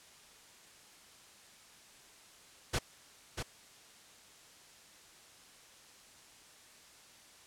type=noise with echo; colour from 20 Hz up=pink; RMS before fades=-32 dBFS; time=2.73-2.79 s; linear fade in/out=10 ms; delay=640 ms; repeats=1; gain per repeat=-6 dB; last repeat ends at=3.43 s; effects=white hiss -58 dBFS RMS until 7.46 s + low-pass 9000 Hz 12 dB/octave